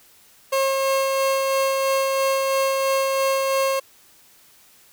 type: tone with tremolo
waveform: 30% pulse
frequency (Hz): 539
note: C#5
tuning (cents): -49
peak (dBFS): -15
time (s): 0.52-3.8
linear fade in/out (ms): 10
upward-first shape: sine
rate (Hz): 3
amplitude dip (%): 25
effects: white hiss -53 dBFS RMS until 4.92 s